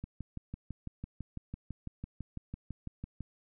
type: click train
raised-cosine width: 5 ms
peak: -27 dBFS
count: 20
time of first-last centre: 0.04-3.207 s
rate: 6 Hz
effects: none